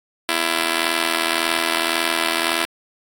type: tone with amplitude modulation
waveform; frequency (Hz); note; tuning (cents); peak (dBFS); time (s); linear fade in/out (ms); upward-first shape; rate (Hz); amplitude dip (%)
5% pulse; 334.8; E4; +27; -3; 0.29-2.65; 0; sine; 81.8; 90
effects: AAC 64 kbps